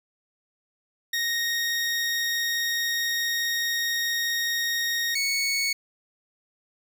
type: tone pair in turn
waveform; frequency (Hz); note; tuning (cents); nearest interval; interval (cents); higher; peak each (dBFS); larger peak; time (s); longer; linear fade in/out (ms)
20% pulse; 1864.7 / 2218; A#6 / C#7; 0 / 0; minor third; 300; second; -19 / -18; second; 1.13-5.15 / 5.15-5.73; first; 5
effects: none